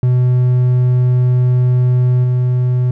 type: tone with level steps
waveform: triangle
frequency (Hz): 125.1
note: B2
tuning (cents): +23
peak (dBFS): -7 / -9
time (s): 0.03-2.91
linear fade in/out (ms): 2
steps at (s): 2.24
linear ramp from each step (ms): 2
effects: none